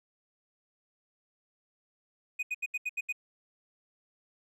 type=tone bursts; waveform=triangle; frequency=2488 Hz; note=D#7; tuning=1 cent flat; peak=-28 dBFS; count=7; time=2.39-3.126 s; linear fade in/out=10 ms; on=40 ms; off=76 ms; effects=none